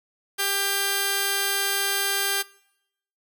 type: tone pair together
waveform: 5% pulse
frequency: 397 / 1588 Hz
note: G4 / G6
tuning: +22 / +22 cents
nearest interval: 2 octaves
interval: 2400 cents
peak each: -15 dBFS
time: 0.38-2.43 s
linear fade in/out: 20 ms
effects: noise-tail reverb RT60 0.8 s tail -23 dB re dry